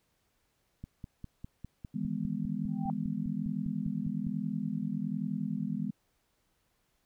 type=click train; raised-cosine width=5 ms; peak=-29 dBFS; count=18; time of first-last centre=0.84-4.267 s; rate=4.96 Hz
type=chord; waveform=sine; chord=E major seventh; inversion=third; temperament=just; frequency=154.51 / 164.81 / 206 / 247.2 Hz; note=D#3 / E3 / G#3 / B3; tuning=-12 / 0 / -14 / +2 cents; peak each=-40 / -38 / -34 / -37 dBFS; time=1.94-5.91 s; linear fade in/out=10 ms
type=tone with exponential growth; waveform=sine; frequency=784 Hz; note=G5; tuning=in tune; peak=-30 dBFS; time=2.68-2.9 s; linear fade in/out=1 ms; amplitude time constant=47 ms
effects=pink hiss -75 dBFS RMS until 7.05 s